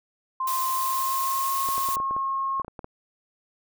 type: tone with pitch glide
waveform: sine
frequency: 1046.5 to 1080.9 Hz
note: C6 to C#6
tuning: 0 to -44 cents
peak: -24 dBFS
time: 0.4-2.62 s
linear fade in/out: 5 ms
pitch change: +56 cents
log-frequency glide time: 0.68-1.6 s
type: noise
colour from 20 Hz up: blue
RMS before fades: -31 dBFS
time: 0.47-1.96 s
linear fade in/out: 5 ms
type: clicks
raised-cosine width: 1 ms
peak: -23 dBFS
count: 12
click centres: 1.688 / 1.78 / 1.888 / 1.969 / 2.001 / 2.11 / 2.165 / 2.598 / 2.647 / 2.681 / 2.792 / 2.844 s
effects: none